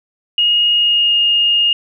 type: tone with pitch glide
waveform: sine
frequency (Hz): 2867 to 2842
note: F7 to F7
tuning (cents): +45 to +30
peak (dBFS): -10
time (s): 0.38-1.73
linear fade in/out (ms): 2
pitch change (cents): -15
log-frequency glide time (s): 0.73-1.17
effects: none